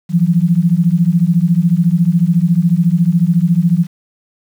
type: beating tone pair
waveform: sine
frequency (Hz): 164.7 / 178.7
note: E3 / F3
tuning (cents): -1 / +40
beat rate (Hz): 14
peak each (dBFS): -12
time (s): 0.09-3.87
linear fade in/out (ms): 50
effects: 7-bit